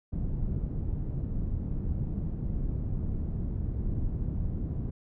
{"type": "low-pass noise", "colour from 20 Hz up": "pink", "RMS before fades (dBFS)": -31, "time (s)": [0.12, 4.91], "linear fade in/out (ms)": 10, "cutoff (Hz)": 180, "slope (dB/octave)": 12, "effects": []}